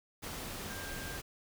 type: tone in noise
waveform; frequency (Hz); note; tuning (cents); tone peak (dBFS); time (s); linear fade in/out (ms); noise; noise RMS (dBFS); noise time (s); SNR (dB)
sine; 1593; G6; +27; -46; 0.69-1.18; 20; pink; -42; 0.22-1.22; -7
effects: none